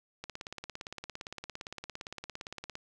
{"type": "click train", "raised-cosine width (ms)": 0.2, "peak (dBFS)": -23, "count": 45, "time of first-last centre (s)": [0.24, 2.754], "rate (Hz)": 17.5, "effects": []}